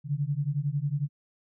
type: beating tone pair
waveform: sine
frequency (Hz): 138.59 / 149.59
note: C#3 / D3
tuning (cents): 0 / +32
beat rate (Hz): 11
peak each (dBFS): -29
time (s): 0.04-1.09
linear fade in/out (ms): 50
effects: none